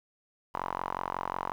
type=tone with band-pass filter; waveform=sawtooth; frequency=45.5 Hz; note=F#1; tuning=28 cents flat; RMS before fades=-35 dBFS; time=0.54-1.52 s; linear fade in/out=0 ms; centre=990 Hz; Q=4.7; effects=10-bit